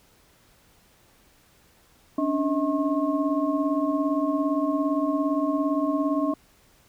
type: tone cluster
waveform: sine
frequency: 275 / 292.5 / 637 / 1079 Hz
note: C#4 / D4 / D#5 / C#6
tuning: -14 / -7 / +41 / -47 cents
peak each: -28 / -24 / -29 / -31 dBFS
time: 2.18-6.34 s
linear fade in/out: 5 ms
effects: pink hiss -59 dBFS RMS until 6.88 s